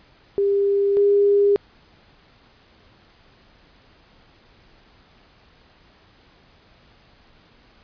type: tone pair in turn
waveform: sine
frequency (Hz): 399.9 / 404.5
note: G4 / G#4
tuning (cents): +35 / -46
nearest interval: unison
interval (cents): 19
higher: second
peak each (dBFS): -16 / -13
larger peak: second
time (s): 0.38-0.97 / 0.97-1.56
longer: neither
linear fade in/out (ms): 0
effects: pink hiss -54 dBFS RMS until 7.83 s + resampled to 11025 Hz